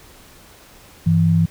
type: tone pair together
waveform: sine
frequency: 99 / 165.35 Hz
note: G2 / E3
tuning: +18 / +6 cents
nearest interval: major sixth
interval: 888 cents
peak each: -18 / -13 dBFS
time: 1.06-1.46 s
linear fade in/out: 10 ms
effects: pink hiss -46 dBFS RMS until 1.5 s